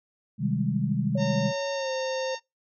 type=chord; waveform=sine; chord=Ab major seventh; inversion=first; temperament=just; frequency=129.78 / 155.74 / 194.67 / 207.7 Hz; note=C3 / Eb3 / G3 / Ab3; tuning=-14 / +2 / -12 / 0 cents; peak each=-29 dBFS; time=0.38-1.53 s; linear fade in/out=50 ms
type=tone with pitch glide; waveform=sine; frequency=555 to 523.9 Hz; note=C#5 to C5; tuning=+2 to +2 cents; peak=-28 dBFS; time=1.15-2.35 s; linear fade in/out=5 ms; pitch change=-100 cents; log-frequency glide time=1.74-1.9 s
type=harmonic tone; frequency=915 Hz; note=A#5; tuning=32 cents flat; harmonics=1 / 2 / 3 / 4 / 5 / 6 / 7; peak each=-36 / -39 / -41 / -42 / -43 / -44 / -44 dBFS; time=1.17-2.4 s; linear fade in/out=50 ms
effects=noise-tail reverb RT60 0.2 s tail -24 dB re dry